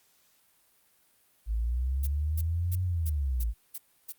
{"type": "linear two-way sweep", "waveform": "sine", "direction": "up then down", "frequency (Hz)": [52.4, 92.5, 52.4], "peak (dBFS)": -26, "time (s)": [1.46, 3.54], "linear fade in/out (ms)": 50, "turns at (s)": 2.83}
{"type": "noise bursts", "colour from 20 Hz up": "violet", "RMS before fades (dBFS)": -37, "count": 7, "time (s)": [2.03, 4.124], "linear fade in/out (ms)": 10, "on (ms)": 42, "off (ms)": 300}
{"effects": ["white hiss -66 dBFS RMS until 4.18 s", "Opus 48 kbps"]}